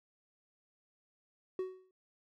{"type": "tone with exponential decay", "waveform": "triangle", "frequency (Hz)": 373.1, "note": "F#4", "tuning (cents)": 14, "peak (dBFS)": -29, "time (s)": [1.59, 1.91], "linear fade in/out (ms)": 2, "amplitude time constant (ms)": 68, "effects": []}